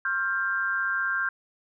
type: tone cluster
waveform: sine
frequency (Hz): 1074 / 1391 / 1586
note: C6 / F6 / G6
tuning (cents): +45 / -7 / +20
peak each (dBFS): -35 / -29 / -26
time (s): 0.05-1.29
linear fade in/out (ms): 2
effects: none